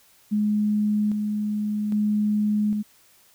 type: tone with tremolo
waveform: sine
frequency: 210 Hz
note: G#3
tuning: 19 cents sharp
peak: -19 dBFS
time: 0.31-2.83 s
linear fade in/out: 20 ms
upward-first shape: square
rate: 0.62 Hz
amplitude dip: 35%
effects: white hiss -57 dBFS RMS until 3.34 s